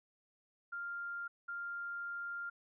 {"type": "tone bursts at uneven times", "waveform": "sine", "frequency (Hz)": 1396.9, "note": "F6", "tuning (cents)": 0, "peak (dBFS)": -39, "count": 2, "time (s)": [[0.72, 1.28], [1.48, 2.5]], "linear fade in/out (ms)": 10, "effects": []}